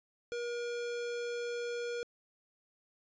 square tone, 477.2 Hz, A#4, 41 cents sharp, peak -36 dBFS, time 0.32-2.03 s, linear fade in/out 0 ms, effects resampled to 16000 Hz

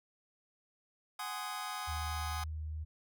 sawtooth chord, Ab dominant seventh, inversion third, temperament just, 747.5 / 830.6 / 1038.3 / 1245.9 Hz, Gb5 / Ab5 / C6 / Eb6, +17 / 0 / -14 / +2 cents, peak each -41 / -40 / -42 / -38 dBFS, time 1.19-2.44 s, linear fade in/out 5 ms
sine tone with vibrato, 77.78 Hz, D#2, in tune, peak -37 dBFS, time 1.87-2.85 s, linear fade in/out 20 ms, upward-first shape triangle, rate 2.2 Hz, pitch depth 10 cents each way
effects none

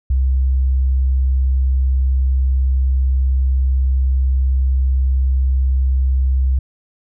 sine tone, 65.41 Hz, C2, in tune, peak -12 dBFS, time 0.1-6.59 s, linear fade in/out 5 ms, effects none

